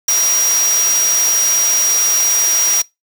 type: tone in noise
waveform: sine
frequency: 5730 Hz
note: F8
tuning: 44 cents sharp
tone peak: -11 dBFS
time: 0.08-2.82 s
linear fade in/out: 5 ms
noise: white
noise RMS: -20 dBFS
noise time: 0.08-2.82 s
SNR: +6 dB
effects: noise-tail reverb RT60 0.2 s tail -23 dB re dry + high-pass 400 Hz 12 dB/octave